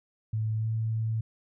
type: tone with pitch glide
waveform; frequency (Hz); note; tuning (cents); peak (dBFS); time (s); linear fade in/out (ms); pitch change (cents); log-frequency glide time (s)
sine; 109.5 to 111.41; A2 to A2; -8 to +22; -26; 0.33-1.21; 5; +30; 0.57-0.68
effects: none